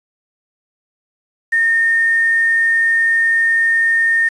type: tone with quantisation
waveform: sine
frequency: 1828 Hz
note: A#6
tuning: 34 cents flat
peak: -11 dBFS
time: 1.52-4.29 s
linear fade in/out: 10 ms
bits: 6
effects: resampled to 24000 Hz